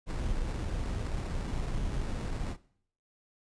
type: noise with sample-and-hold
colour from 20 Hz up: brown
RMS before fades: -33 dBFS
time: 0.06-2.57 s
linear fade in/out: 50 ms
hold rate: 3150 Hz
effects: noise-tail reverb RT60 0.6 s tail -19 dB re dry + resampled to 22050 Hz